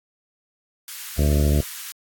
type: high-pass noise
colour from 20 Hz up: white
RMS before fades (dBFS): -35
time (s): 0.88-1.92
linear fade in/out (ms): 0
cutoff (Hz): 1200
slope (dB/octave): 24
type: harmonic tone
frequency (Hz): 73.42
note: D2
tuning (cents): 0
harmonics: 1 / 2 / 3 / 4 / 5 / 6 / 7 / 8 / 9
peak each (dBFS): -17 / -23 / -27 / -29 / -31 / -33 / -34 / -35 / -36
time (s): 1.18-1.61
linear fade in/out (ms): 5
effects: AAC 64 kbps